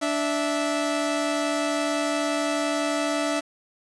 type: tone pair together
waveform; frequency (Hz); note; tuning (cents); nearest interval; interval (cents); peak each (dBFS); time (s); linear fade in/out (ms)
sawtooth; 292.6 / 656.9; D4 / E5; -6 / -6; octave + major second; 1400; -22; 0.01-3.41; 20
effects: resampled to 22050 Hz + 7-bit